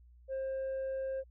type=tone; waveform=sine; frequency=532 Hz; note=C5; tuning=29 cents sharp; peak=-31 dBFS; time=0.28-1.24 s; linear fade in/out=50 ms; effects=tanh soft clip ceiling -33 dBFS + added 60 Hz sine -56 dBFS peak until 1.3 s